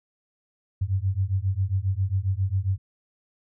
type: beating tone pair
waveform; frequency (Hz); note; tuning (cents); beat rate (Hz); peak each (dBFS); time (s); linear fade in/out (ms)
sine; 92.5 / 99.9; F#2 / G2; 0 / +33; 7.4; -25; 0.81-2.78; 10
effects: none